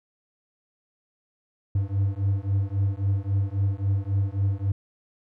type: beating tone pair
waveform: triangle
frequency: 96.8 / 100.5 Hz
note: G2 / G2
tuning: -21 / +44 cents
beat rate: 3.7 Hz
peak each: -23 dBFS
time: 1.75-4.72 s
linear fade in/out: 5 ms
effects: none